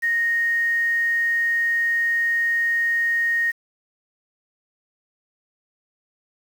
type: tone with quantisation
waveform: sine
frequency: 1860 Hz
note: A#6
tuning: 4 cents flat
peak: -18 dBFS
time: 0.02-3.52 s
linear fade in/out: 20 ms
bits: 7
effects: none